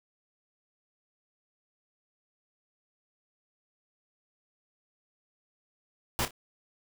pink noise with echo, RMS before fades -29 dBFS, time 6.19-6.25 s, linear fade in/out 0 ms, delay 29 ms, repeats 2, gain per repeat -11 dB, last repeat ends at 6.308 s, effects none

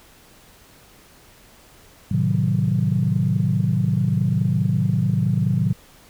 sine chord, A diminished seventh, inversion none, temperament equal, 110 / 130.81 / 155.56 / 185 Hz, A2 / C3 / Eb3 / Gb3, 0 / 0 / 0 / 0 cents, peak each -22 dBFS, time 2.11-5.73 s, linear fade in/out 5 ms, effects tanh soft clip ceiling -8 dBFS + pink hiss -50 dBFS RMS until 6.09 s

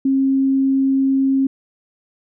sine tone, 269.1 Hz, C4, 49 cents sharp, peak -13 dBFS, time 0.05-1.47 s, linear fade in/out 5 ms, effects none

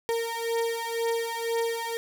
35% pulse beating tone pair, 460 / 462 Hz, A#4 / A#4, -23 / -16 cents, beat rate 2 Hz, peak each -28 / -28 dBFS, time 0.09-1.97 s, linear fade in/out 0 ms, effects none

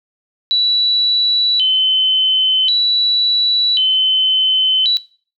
sine tone with vibrato, 3468 Hz, A7, 26 cents flat, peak -11 dBFS, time 0.51-4.97 s, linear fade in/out 0 ms, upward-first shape square, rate 0.46 Hz, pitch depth 220 cents each way, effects noise-tail reverb RT60 0.4 s tail -19 dB re dry

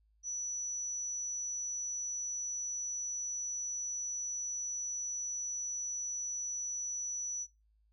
sine tone, 5920 Hz, F#8, in tune, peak -35 dBFS, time 0.23-7.47 s, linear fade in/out 50 ms, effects noise-tail reverb RT60 0.2 s tail -19 dB re dry + added 53 Hz sine -67 dBFS peak until 7.92 s

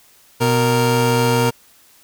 25% pulse tone pair together, 123.48 / 466.2 Hz, B2 / A#4, 0 / 0 cents, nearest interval octave + major seventh, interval 2300 cents, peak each -13 dBFS, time 0.4-1.51 s, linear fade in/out 20 ms, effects white hiss -51 dBFS RMS until 2.03 s

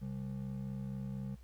triangle ring-modulated tone, 165.9 Hz, E3, 11 cents sharp, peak -33 dBFS, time 0.01-1.36 s, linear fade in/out 20 ms, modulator 32.1 Hz, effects added 60 Hz sine -52 dBFS peak until 1.43 s + pink hiss -69 dBFS RMS until 1.43 s

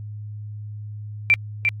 sine tone with echo, 2349 Hz, D7, in tune, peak -11 dBFS, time 1.3-1.34 s, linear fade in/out 0 ms, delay 350 ms, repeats 1, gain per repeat -5 dB, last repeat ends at 1.69 s, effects added 105 Hz sine -31 dBFS peak until 1.8 s + AAC 48 kbps

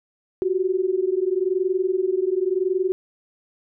sine tone pair together, 362.8 / 383.7 Hz, F#4 / G4, -34 / -37 cents, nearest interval minor second, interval 97 cents, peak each -22 dBFS, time 0.42-2.92 s, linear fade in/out 0 ms, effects none

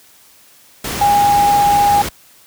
sine tone in noise, 816 Hz, G#5, 31 cents flat, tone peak -9 dBFS, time 1.01-2.02 s, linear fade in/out 5 ms, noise pink, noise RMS -22 dBFS, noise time 0.84-2.09 s, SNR +10 dB, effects white hiss -47 dBFS RMS until 2.46 s + high-pass 60 Hz 12 dB/octave

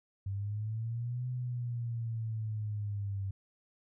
sine linear two-way sweep, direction up then down, 96.7 to 126.1 to 96.7 Hz, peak -33 dBFS, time 0.26-3.31 s, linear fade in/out 5 ms, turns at 1.28 s, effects none

